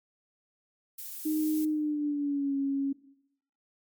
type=noise; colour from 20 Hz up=violet; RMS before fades=-40 dBFS; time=0.98-1.65 s; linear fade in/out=5 ms
type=tone with pitch glide; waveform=sine; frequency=309.6 to 275.8 Hz; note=D#4 to C#4; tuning=-9 to -9 cents; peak=-26 dBFS; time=1.25-2.93 s; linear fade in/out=10 ms; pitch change=-200 cents; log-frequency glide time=1.63-2.56 s
effects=noise-tail reverb RT60 0.7 s tail -17 dB re dry + MP3 96 kbps